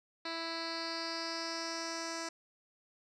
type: tone with low-pass filter sweep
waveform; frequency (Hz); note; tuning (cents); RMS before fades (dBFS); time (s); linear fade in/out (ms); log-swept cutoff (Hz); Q
10% pulse; 330; E4; +2; -39; 0.25-2.29; 5; 4000 to 6400; 5.1
effects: none